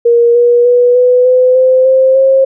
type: tone with pitch steps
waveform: sine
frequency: 471.7 / 480.2 / 488.9 / 497.7 / 506.7 / 515.9 / 525.2 / 534.7 Hz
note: A#4 / B4 / B4 / B4 / B4 / C5 / C5 / C5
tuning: +20 / -49 / -18 / +13 / +44 / -24 / +6 / +37 cents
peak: -4 dBFS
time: 0.05-2.45 s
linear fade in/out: 10 ms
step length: 300 ms
effects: none